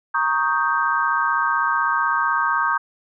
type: chord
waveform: sine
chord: Eb dominant seventh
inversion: second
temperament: equal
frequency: 932.3 / 1108.7 / 1244.5 / 1568 Hz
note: Bb5 / Db6 / Eb6 / G6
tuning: 0 / 0 / 0 / 0 cents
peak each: -24 / -23 / -23 / -22 dBFS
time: 0.14-2.78 s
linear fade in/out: 10 ms
effects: none